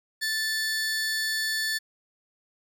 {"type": "tone pair together", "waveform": "40% pulse", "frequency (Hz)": [1760, 4435], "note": ["A6", "C#8"], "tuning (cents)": [0, 0], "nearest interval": "octave + major third", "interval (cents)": 1600, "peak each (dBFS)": [-27, -29], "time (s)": [0.21, 1.79], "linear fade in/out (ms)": 20, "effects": []}